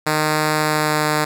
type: tone with pitch glide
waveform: 5% pulse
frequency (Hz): 153.7 to 152.02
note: D#3 to D#3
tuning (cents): -21 to -40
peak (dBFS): -5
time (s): 0.06-1.25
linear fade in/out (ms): 10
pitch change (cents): -19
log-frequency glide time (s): 0.55-1.05
effects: none